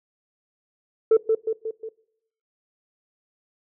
sine tone with echo, 444.3 Hz, A4, 17 cents sharp, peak -10 dBFS, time 1.11-1.17 s, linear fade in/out 5 ms, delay 180 ms, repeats 4, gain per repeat -5 dB, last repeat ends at 1.89 s, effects noise-tail reverb RT60 0.7 s tail -21 dB re dry + tanh soft clip ceiling -10 dBFS

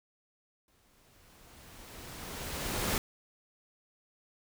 pink noise with exponential growth, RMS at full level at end -30 dBFS, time 0.68-2.98 s, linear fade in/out 1 ms, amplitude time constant 500 ms, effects none

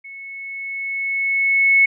sine tone with level ramp, 2200 Hz, C#7, 14 cents flat, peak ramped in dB -34 to -9 dBFS, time 0.04-1.86 s, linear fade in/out 10 ms, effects none

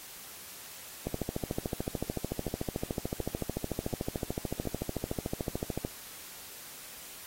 two click trains, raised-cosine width 2 ms, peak -18 / -24 dBFS, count 66 / 4, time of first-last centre 1.07-5.849 / 2.48-4.654 s, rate 13.6 / 1.38 Hz, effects white hiss -47 dBFS RMS until 7.26 s + AAC 48 kbps

